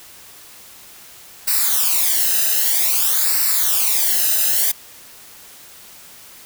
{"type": "noise with flanger", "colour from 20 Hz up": "blue", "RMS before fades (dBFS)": -17, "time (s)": [1.47, 4.72], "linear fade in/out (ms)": 10, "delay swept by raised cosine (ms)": [0.3, 0.9], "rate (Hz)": 0.52, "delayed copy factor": -0.8, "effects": ["white hiss -42 dBFS RMS until 6.45 s"]}